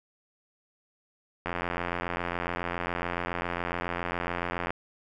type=click train; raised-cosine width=0.5 ms; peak=-15 dBFS; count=284; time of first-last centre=1.46-4.705 s; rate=87.2 Hz; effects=none